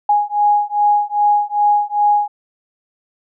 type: beating tone pair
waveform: sine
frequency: 827 / 829.5 Hz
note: G#5 / G#5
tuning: -8 / -2 cents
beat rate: 2.5 Hz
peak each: -15 dBFS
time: 0.09-2.28 s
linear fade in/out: 5 ms
effects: none